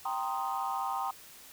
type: chord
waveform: sine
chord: C minor seventh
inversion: second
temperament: equal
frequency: 784 / 932.3 / 1046.5 / 1244.5 Hz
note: G5 / Bb5 / C6 / Eb6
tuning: 0 / 0 / 0 / 0 cents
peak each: -34 / -36 / -36 / -37 dBFS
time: 0.05-1.11 s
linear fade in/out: 5 ms
effects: tanh soft clip ceiling -23 dBFS + white hiss -52 dBFS RMS until 1.52 s